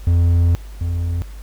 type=tone pair in turn; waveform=triangle; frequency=85.8 / 85.8 Hz; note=F2 / F2; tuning=-30 / -30 cents; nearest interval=unison; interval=0 cents; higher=neither; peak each=-9 / -16 dBFS; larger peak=first; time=0.07-0.55 / 0.81-1.22 s; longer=first; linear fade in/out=0 ms; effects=added 50 Hz sine -31 dBFS peak until 1.42 s + pink hiss -47 dBFS RMS until 1.42 s